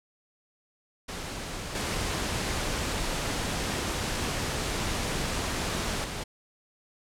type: noise with level steps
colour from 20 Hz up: pink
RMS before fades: -36 / -30 / -35 dBFS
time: 1.08-6.24 s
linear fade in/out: 10 ms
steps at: 1.75 / 6.04 s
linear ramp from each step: 2 ms
effects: low-pass 9000 Hz 12 dB/octave